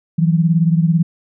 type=beating tone pair; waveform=sine; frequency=163 / 181 Hz; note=E3 / F#3; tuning=-19 / -38 cents; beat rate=18 Hz; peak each=-12 / -17 dBFS; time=0.18-1.03 s; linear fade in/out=10 ms; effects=none